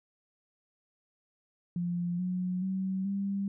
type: tone with pitch steps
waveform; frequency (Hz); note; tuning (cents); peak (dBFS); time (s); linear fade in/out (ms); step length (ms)
sine; 174.61 / 182.02 / 189.75 / 197.81; F3 / F#3 / F#3 / G3; 0 / -28 / +44 / +16; -29; 1.76-3.48; 2; 430
effects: none